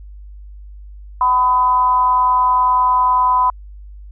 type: tone with amplitude modulation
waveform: sine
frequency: 1004 Hz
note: B5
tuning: 28 cents sharp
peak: -8 dBFS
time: 1.21-3.5 s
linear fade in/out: 2 ms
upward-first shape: sine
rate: 250 Hz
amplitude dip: 60%
effects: added 50 Hz sine -33 dBFS peak until 4.11 s